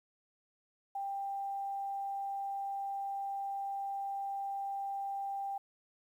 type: tone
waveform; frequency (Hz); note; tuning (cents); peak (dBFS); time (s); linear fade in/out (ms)
sine; 791; G5; +15; -35; 0.95-5.58; 5
effects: 11-bit